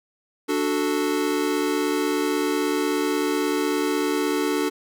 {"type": "chord", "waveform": "square", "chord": "D major", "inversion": "none", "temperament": "equal", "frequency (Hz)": [293.7, 370, 440], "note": ["D4", "F#4", "A4"], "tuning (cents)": [0, 0, 0], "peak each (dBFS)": [-25, -27, -27], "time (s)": [0.48, 4.7], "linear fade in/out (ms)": 20, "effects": []}